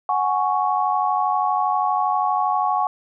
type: chord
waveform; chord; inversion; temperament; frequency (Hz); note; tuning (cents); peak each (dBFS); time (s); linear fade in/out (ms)
sine; F# suspended second; none; just; 740 / 832.5 / 1110; F#5 / G#5 / C#6; 0 / +4 / +2; -22; 0.09-2.87; 2
effects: none